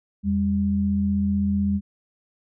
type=tone pair together; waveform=sine; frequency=84.15 / 200 Hz; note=E2 / G3; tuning=+36 / +35 cents; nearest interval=octave + minor third; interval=1499 cents; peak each=-26 / -20 dBFS; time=0.23-1.81 s; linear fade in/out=50 ms; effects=none